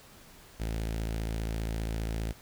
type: tone with notch filter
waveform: sawtooth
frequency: 55 Hz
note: A1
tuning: in tune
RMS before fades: -33 dBFS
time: 0.59-2.33 s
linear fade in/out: 20 ms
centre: 1100 Hz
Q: 1.8
effects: pink hiss -54 dBFS RMS until 2.41 s